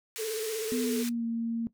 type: band-pass noise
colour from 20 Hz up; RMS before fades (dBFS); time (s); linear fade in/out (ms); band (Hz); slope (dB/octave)
white; -39; 0.16-1.09; 0; 1400 to 12000; 12
type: tone with vibrato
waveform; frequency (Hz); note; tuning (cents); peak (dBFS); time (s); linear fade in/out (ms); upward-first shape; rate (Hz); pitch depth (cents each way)
sine; 440; A4; 0; -30; 0.18-1.04; 20; square; 16; 41
type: tone with pitch glide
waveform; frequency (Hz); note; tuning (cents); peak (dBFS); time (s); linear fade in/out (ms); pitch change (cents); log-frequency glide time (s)
sine; 248.3 to 230.3; B3 to A#3; +9 to -21; -28; 0.72-1.67; 0; -130; 0.83-1.25
effects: noise-tail reverb RT60 0.1 s tail -17 dB re dry